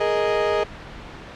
35% pulse chord, Ab suspended second, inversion none, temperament equal, 415.3 / 466.2 / 622.3 Hz, Ab4 / Bb4 / Eb5, 0 / 0 / 0 cents, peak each -21 / -23 / -21 dBFS, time 0-0.64 s, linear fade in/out 10 ms, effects pink hiss -38 dBFS RMS until 1.35 s + low-pass 3000 Hz 12 dB/octave

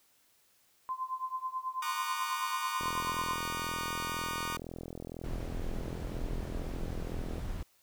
sine tone with tremolo, 1035 Hz, C6, 19 cents flat, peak -30 dBFS, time 0.89-3.38 s, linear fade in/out 0 ms, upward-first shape triangle, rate 9.2 Hz, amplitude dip 95%
sawtooth chord, D# minor seventh, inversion second, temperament equal with one note detuned, 932.3 / 1108.7 / 1215.4 / 1480 Hz, A#5 / C#6 / D#6 / F#6, 0 / 0 / -41 / 0 cents, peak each -37 / -38 / -34 / -39 dBFS, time 1.82-4.57 s, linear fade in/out 5 ms
click train, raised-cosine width 2 ms, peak -28 dBFS, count 193, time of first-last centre 2.81-7.381 s, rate 42 Hz
brown noise, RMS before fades -37 dBFS, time 5.24-7.63 s, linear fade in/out 2 ms
effects white hiss -68 dBFS RMS until 7.82 s

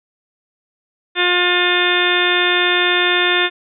harmonic tone, 356 Hz, F4, 33 cents sharp, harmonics 1 / 2 / 3 / 4 / 5 / 6 / 7 / 8 / 9 / 10, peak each -20 / -25 / -25 / -22 / -19 / -24 / -22 / -26 / -30 / -19 dBFS, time 1.15-3.5 s, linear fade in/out 50 ms, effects none

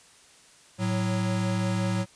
square tone pair together, 110 / 185.2 Hz, A2 / F#3, 0 / +2 cents, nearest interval major sixth, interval 902 cents, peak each -28 dBFS, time 0.78-2.06 s, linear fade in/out 50 ms, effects white hiss -55 dBFS RMS until 2.15 s + resampled to 22050 Hz

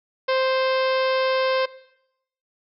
harmonic tone, 523.3 Hz, C5, in tune, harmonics 1 / 2 / 3 / 4 / 5 / 6 / 7 / 8 / 9 / 10, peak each -20 / -26 / -30 / -32 / -34 / -36 / -37 / -38 / -39 / -40 dBFS, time 0.28-1.66 s, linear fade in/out 10 ms, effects noise-tail reverb RT60 0.8 s tail -19 dB re dry

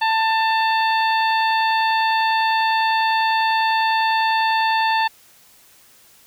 harmonic tone, 890 Hz, A5, 20 cents sharp, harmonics 1 / 2 / 3 / 4 / 5, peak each -17 / -23 / -27 / -29 / -31 dBFS, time 0.01-5.08 s, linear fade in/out 10 ms, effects white hiss -51 dBFS RMS until 6.26 s

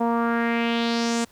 sawtooth tone with low-pass filter sweep, 233.1 Hz, A#3, in tune, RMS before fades -23 dBFS, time 0-1.25 s, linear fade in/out 10 ms, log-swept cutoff 830 to 8000 Hz, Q 2.8, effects pink hiss -56 dBFS RMS until 1.31 s

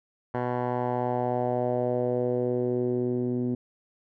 10% pulse tone with low-pass filter sweep, 123.5 Hz, B2, in tune, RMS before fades -27 dBFS, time 0.34-3.55 s, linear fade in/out 5 ms, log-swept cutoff 1200 to 280 Hz, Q 2.7, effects none

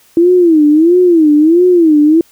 sine tone with vibrato, 328 Hz, E4, 9 cents flat, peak -4 dBFS, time 0.17-2.21 s, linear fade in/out 2 ms, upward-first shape sine, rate 1.5 Hz, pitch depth 180 cents each way, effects white hiss -48 dBFS RMS until 2.31 s

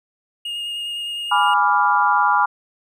triangle tone with vibrato, 2846 Hz, F7, 32 cents sharp, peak -23 dBFS, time 0.45-1.54 s, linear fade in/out 5 ms, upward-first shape sine, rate 9.7 Hz, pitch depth 10 cents each way
sine chord, G# diminished seventh, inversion none, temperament equal, 830.6 / 987.8 / 1174.7 / 1396.9 Hz, G#5 / B5 / D6 / F6, 0 / 0 / 0 / 0 cents, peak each -19 / -18 / -20 / -20 dBFS, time 1.31-2.46 s, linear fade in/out 10 ms
effects none

